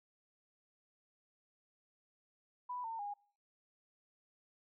sine tone with pitch steps, 989 / 905 / 817 Hz, B5 / A5 / G#5, +2 / +48 / -29 cents, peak -39 dBFS, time 2.69-3.14 s, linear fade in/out 10 ms, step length 150 ms, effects noise-tail reverb RT60 0.5 s tail -25 dB re dry

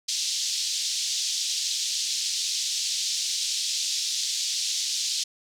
white band-pass noise, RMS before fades -28 dBFS, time 0.08-5.24 s, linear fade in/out 10 ms, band 3500 to 6400 Hz, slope 24 dB/octave, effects none

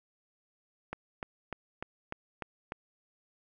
click train, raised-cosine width 0.5 ms, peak -21 dBFS, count 7, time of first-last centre 0.93-2.721 s, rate 3.35 Hz, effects none

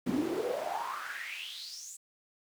brown noise with high-pass filter sweep, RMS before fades -36 dBFS, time 0.06-1.97 s, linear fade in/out 10 ms, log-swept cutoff 220 to 7900 Hz, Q 7.5, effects none

